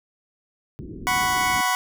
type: low-pass noise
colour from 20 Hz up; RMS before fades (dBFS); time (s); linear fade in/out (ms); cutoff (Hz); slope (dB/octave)
white; -36; 0.79-1.61; 0; 370; 48
type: chord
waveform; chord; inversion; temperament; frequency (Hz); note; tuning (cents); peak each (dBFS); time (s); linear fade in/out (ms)
25% pulse; F# suspended fourth; none; equal; 740 / 987.8 / 1108.7; F#5 / B5 / C#6; 0 / 0 / 0; -21 / -19 / -22; 1.07-1.75; 0
effects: none